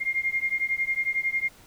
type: beating tone pair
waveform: sine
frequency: 2116 / 2127 Hz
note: C7 / C7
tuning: +19 / +28 cents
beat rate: 11 Hz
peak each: -27 / -27 dBFS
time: 0-1.49 s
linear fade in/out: 20 ms
effects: pink hiss -53 dBFS RMS until 1.66 s